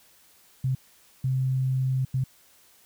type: tone bursts at uneven times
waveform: sine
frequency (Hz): 130.81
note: C3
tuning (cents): 0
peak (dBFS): -22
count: 3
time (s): 0.64-0.75 / 1.24-2.05 / 2.14-2.24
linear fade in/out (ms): 5
effects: white hiss -58 dBFS RMS until 2.85 s